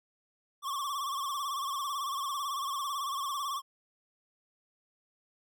square tone with vibrato, 1117 Hz, C#6, 13 cents sharp, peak -33 dBFS, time 0.62-3.62 s, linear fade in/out 50 ms, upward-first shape sine, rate 18 Hz, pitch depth 90 cents each way, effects none

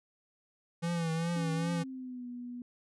square tone with vibrato, 166.7 Hz, E3, 20 cents sharp, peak -31 dBFS, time 0.82-1.84 s, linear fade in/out 20 ms, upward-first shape triangle, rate 2.5 Hz, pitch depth 67 cents each way
sine tone with pitch glide, 277.2 to 244.1 Hz, C#4 to B3, 0 to -20 cents, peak -39 dBFS, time 1.36-2.62 s, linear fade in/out 2 ms, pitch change -220 cents, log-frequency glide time 1.62-2.27 s
effects resampled to 24000 Hz

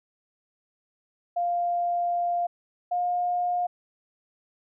sine tone pair in turn, 698.5 / 711.5 Hz, F5 / F5, 0 / +32 cents, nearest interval unison, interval 32 cents, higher second, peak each -23 dBFS, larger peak neither, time 1.36-2.47 / 2.91-3.67 s, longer first, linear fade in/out 10 ms, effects none

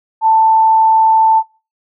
sine tone, 886 Hz, A5, 12 cents sharp, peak -7 dBFS, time 0.21-1.43 s, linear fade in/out 50 ms, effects noise-tail reverb RT60 0.3 s tail -18 dB re dry

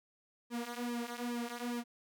sawtooth tone with flanger, 239.5 Hz, A#3, 47 cents sharp, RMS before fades -39 dBFS, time 0.5-1.84 s, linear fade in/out 50 ms, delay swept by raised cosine 1.4 to 4.6 ms, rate 2.4 Hz, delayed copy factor -0.8, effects none

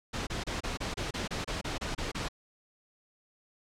pink noise bursts, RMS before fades -34 dBFS, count 13, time 0.13-2.286 s, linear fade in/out 10 ms, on 140 ms, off 28 ms, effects low-pass 6000 Hz 12 dB/octave

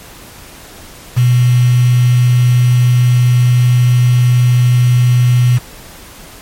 sine tone with quantisation, 123.47 Hz, B2, in tune, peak -6 dBFS, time 1.16-5.59 s, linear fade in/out 20 ms, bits 4, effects pink hiss -35 dBFS RMS until 6.41 s + MP3 64 kbps

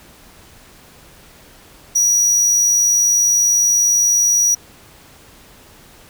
square tone, 5800 Hz, F#8, 35 cents flat, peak -12 dBFS, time 1.95-4.55 s, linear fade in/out 10 ms, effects pink hiss -45 dBFS RMS until 6.09 s

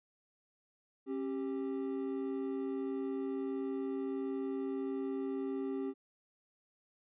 triangle tone pair together, 270.5 / 392 Hz, C#4 / G4, -42 / 0 cents, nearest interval tritone, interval 642 cents, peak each -35 / -36 dBFS, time 1.06-5.94 s, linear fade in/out 50 ms, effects resampled to 8000 Hz

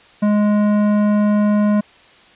sine tone with tanh clipping, 208.3 Hz, G#3, 5 cents sharp, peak -14 dBFS, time 0.22-1.81 s, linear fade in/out 10 ms, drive 14 dB, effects white hiss -47 dBFS RMS until 2.35 s + resampled to 8000 Hz

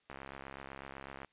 click train, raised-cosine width 0.5 ms, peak -30 dBFS, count 79, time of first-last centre 0.1-1.247 s, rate 68 Hz, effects white hiss -73 dBFS RMS until 1.32 s + resampled to 8000 Hz

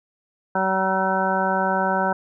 harmonic tone, 190 Hz, F#3, 46 cents sharp, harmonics 1 / 2 / 3 / 4 / 5 / 7 / 8, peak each -27 / -30 / -26 / -25 / -24 / -29 / -27 dBFS, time 0.55-2.13 s, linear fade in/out 5 ms, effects none

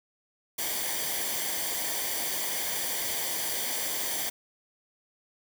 white noise with comb filter, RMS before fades -31 dBFS, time 0.58-4.3 s, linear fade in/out 10 ms, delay 0.75 ms, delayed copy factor -0.65, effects none

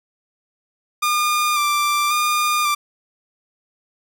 sawtooth tone with vibrato, 1195 Hz, D6, 30 cents sharp, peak -13 dBFS, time 1.02-2.75 s, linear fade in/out 10 ms, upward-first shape square, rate 0.92 Hz, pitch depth 23 cents each way, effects none

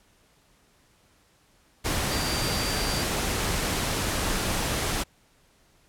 sine tone in noise, 4699 Hz, D8, in tune, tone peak -33 dBFS, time 2.1-3.04 s, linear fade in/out 20 ms, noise pink, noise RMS -27 dBFS, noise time 1.84-5.04 s, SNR -9 dB, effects pink hiss -62 dBFS RMS until 5.88 s + low-pass 12000 Hz 12 dB/octave

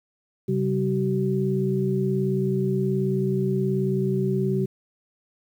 sine tone cluster, 134.1 / 192.8 / 380.3 Hz, C3 / G3 / F#4, +43 / -28 / +48 cents, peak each -25 dBFS, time 0.48-4.66 s, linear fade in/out 10 ms, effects 9-bit

